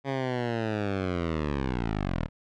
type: linear sweep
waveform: 10% pulse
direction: down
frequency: 138.59 to 36.71 Hz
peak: -19 dBFS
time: 0.04-2.29 s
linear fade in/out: 50 ms
effects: low-pass 3000 Hz 12 dB/octave